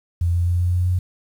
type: tone with pitch steps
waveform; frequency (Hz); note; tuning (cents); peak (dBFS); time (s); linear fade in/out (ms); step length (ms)
sine; 86 / 86.9 / 87.81 / 88.72 / 89.65 / 90.59; F2 / F2 / F2 / F2 / F2 / F#2; -26 / -8 / +10 / +28 / +46 / -36; -16; 0.21-0.99; 5; 130
effects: 8-bit